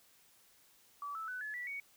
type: tone with pitch steps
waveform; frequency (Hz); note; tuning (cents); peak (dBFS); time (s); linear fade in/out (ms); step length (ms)
sine; 1150 / 1313.4 / 1500 / 1713.1 / 1956.5 / 2235; D6 / E6 / F#6 / A6 / B6 / C#7; -37 / -7 / +23 / -47 / -17 / +14; -39; 1.02-1.8; 2; 130
effects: white hiss -66 dBFS RMS until 1.96 s